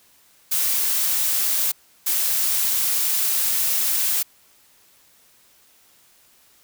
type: noise bursts at uneven times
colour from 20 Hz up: blue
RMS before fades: -21 dBFS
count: 2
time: 0.51-1.72 / 2.06-4.23 s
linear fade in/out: 10 ms
effects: white hiss -56 dBFS RMS until 6.63 s